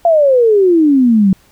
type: exponential sweep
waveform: sine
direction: down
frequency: 696 to 185 Hz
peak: -6 dBFS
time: 0.05-1.33 s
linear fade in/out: 2 ms
effects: pink hiss -50 dBFS RMS until 1.51 s